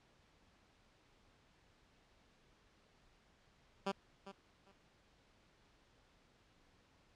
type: tone with echo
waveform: 10% pulse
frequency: 196 Hz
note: G3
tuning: in tune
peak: -27 dBFS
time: 3.86-3.92 s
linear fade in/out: 10 ms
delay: 400 ms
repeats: 2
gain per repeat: -14 dB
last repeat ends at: 4.72 s
effects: pink hiss -70 dBFS RMS until 7.15 s + low-pass 5000 Hz 12 dB/octave